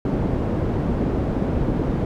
white low-pass noise, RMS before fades -22 dBFS, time 0.05-2.05 s, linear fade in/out 2 ms, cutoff 310 Hz, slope 12 dB/octave, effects none

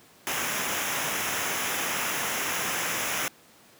pink noise with comb filter, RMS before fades -29 dBFS, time 0.27-3.28 s, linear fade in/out 0 ms, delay 0.23 ms, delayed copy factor -0.65, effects pink hiss -55 dBFS RMS until 3.79 s + high-pass 150 Hz 12 dB/octave

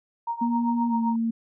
sine tone with tremolo, 932.3 Hz, A#5, in tune, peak -23 dBFS, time 0.27-1.16 s, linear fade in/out 5 ms, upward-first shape triangle, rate 7.7 Hz, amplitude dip 90%
sine tone with pitch glide, 237 to 228.4 Hz, A#3 to A#3, +29 to -35 cents, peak -22 dBFS, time 0.41-1.31 s, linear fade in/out 10 ms, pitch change -64 cents, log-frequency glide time 0.88-0.94 s
effects none

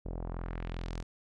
sawtooth tone with low-pass filter sweep, 42.56 Hz, F1, 44 cents flat, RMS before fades -38 dBFS, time 0.05-1.03 s, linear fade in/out 10 ms, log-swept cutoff 510 to 7300 Hz, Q 1.4, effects none

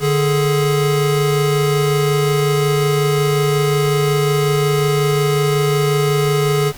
square tone pair together, 148.4 / 419.7 Hz, D3 / G#4, +18 / +18 cents, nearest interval octave + tritone, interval 1800 cents, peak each -17 dBFS, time 0-6.73 s, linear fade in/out 50 ms, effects pink hiss -37 dBFS RMS until 6.77 s

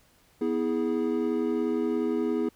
triangle chord, E major, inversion second, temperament equal with one note detuned, 246.9 / 324 / 415.3 Hz, B3 / E4 / G#4, 0 / -30 / 0 cents, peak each -27 dBFS, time 0.41-2.49 s, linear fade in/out 5 ms, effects pink hiss -62 dBFS RMS until 2.55 s

